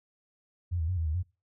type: tone with pitch steps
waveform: sine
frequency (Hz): 87.8 / 80 / 91.7 / 81.7 / 76.9 / 90.2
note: F2 / D#2 / F#2 / E2 / D#2 / F#2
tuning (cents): +10 / +49 / -15 / -15 / -20 / -44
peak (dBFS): -27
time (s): 0.71-1.232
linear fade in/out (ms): 20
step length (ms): 87
effects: noise-tail reverb RT60 0.3 s tail -22 dB re dry